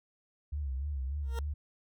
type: tone with vibrato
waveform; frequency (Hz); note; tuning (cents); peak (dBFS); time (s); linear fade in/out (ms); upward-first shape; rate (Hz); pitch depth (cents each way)
sine; 69.3; C#2; 0; -32; 0.52-1.54; 10; sine; 3.4; 120
type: tone with exponential growth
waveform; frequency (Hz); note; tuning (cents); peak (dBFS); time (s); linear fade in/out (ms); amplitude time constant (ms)
20% pulse; 463; A#4; -12; -31; 1.23-1.39; 1; 34
effects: none

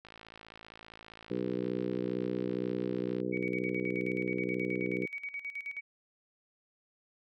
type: click train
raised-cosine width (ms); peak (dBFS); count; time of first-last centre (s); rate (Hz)
0.3; -33; 175; 0.05-3.202; 55.2
type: harmonic tone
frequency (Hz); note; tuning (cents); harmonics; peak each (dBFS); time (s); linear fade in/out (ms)
62.1; B1; +10; 2 / 3 / 4 / 5 / 6 / 7 / 8; -45 / -38 / -42 / -37 / -37 / -39 / -41; 1.3-5.06; 10
type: tone with tremolo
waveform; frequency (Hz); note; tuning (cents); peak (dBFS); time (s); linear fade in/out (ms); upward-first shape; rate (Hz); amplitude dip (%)
sine; 2257; C#7; +31; -35; 3.32-5.81; 20; square; 9.4; 75
effects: none

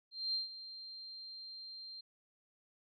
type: tone with ADSR envelope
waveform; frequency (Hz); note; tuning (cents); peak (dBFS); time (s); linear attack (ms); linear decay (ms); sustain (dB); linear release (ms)
sine; 4170; C8; -7; -32; 0.11-2.01; 230; 140; -14; 8
effects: none

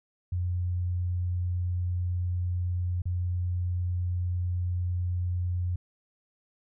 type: tone with dropouts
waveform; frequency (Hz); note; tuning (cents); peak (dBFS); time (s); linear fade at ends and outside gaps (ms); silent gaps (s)
sine; 89.1; F2; +35; -26; 0.32-5.76; 5; 3.02-3.055
effects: none

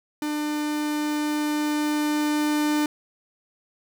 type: tone with level ramp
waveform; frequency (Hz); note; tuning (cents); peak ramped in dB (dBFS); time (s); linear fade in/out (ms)
45% pulse; 299.4; D4; +33; -25 to -20; 0.22-2.86; 2
effects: none

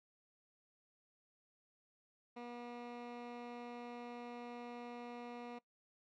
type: tone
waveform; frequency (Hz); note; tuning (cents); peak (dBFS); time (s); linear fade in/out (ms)
15% pulse; 240.8; B3; -44; -40; 2.36-5.59; 10
effects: noise-tail reverb RT60 0.1 s tail -20 dB re dry + low-pass 3000 Hz 12 dB/octave

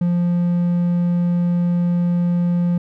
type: tone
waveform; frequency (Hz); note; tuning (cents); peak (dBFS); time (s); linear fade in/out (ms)
triangle; 174.61; F3; 0; -13; 0.01-2.78; 5
effects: none

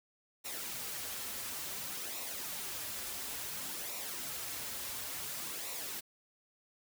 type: noise with flanger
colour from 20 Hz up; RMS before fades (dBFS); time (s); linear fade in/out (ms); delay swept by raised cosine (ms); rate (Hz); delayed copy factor
white; -41; 0.44-6.01; 20; 0.62 to 6.52; 0.57; -0.55
effects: none

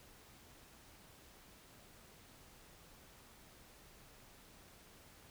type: silence
effects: pink hiss -61 dBFS RMS until 5.3 s

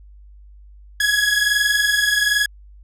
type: tone pair together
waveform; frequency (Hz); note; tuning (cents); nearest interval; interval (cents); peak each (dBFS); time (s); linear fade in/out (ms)
sawtooth; 1661.2 / 1682.4; G#6 / G#6; 0 / +22; unison; 22; -16 / -14; 1-2.46; 5
effects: added 50 Hz sine -41 dBFS peak until 2.83 s + low-pass 12000 Hz 12 dB/octave

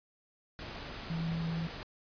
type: tone in noise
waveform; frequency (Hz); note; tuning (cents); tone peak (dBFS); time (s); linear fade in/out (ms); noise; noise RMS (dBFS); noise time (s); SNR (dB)
sine; 164.81; E3; 0; -32; 1.1-1.67; 0; pink; -43; 0.59-1.83; +8
effects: resampled to 11025 Hz

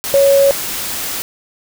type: tone in noise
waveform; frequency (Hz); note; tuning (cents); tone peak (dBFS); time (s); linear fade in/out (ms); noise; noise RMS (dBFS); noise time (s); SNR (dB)
sine; 554.4; C#5; 0; -7; 0.14-0.51; 0; white; -22; 0.04-1.22; +12
effects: none

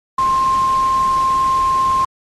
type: tone in noise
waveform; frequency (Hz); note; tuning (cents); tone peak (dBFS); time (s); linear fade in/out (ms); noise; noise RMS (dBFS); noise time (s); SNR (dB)
sine; 1057; C6; +17; -12; 0.18-2.05; 5; pink; -30; 0.18-2.05; +15
effects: low-pass 8000 Hz 12 dB/octave + MP3 64 kbps

